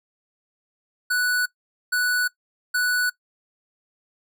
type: tone bursts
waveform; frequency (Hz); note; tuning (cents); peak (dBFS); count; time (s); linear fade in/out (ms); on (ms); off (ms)
square; 1480; F#6; 0; -20; 3; 1.1-3.1; 10; 360; 460
effects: noise-tail reverb RT60 0.1 s tail -20 dB re dry